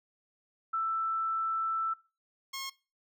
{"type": "tone pair in turn", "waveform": ["sine", "10% pulse"], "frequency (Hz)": [1326, 1080.8], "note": ["E6", "C#6"], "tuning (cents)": [10, -44], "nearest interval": "major third", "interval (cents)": 354, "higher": "first", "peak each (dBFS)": -28, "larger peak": "neither", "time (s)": [[0.73, 1.94], [2.53, 2.7]], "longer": "first", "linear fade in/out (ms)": 10, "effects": ["noise-tail reverb RT60 0.3 s tail -20 dB re dry"]}